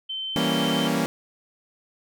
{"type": "tone", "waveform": "sine", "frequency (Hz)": 3089, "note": "G7", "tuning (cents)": -26, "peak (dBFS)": -28, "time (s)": [0.09, 0.88], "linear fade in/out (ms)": 10}
{"type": "chord", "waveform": "sawtooth", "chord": "E diminished seventh", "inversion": "none", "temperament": "equal", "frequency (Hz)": [164.81, 196, 233.1, 277.2], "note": ["E3", "G3", "Bb3", "Db4"], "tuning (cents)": [0, 0, 0, 0], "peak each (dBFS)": [-24, -25, -22, -23], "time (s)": [0.36, 1.06], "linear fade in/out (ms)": 0}
{"effects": []}